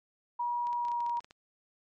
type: tone with pitch glide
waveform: sine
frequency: 960 to 950.1 Hz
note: B5 to A#5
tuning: -49 to +33 cents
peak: -29 dBFS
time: 0.39-1.2 s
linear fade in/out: 10 ms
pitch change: -18 cents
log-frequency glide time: 0.75-1.03 s
type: clicks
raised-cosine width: 0.2 ms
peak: -33 dBFS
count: 12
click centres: 0.67 / 0.73 / 0.851 / 0.884 / 0.917 / 1.005 / 1.064 / 1.096 / 1.171 / 1.205 / 1.245 / 1.309 s
effects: MP3 64 kbps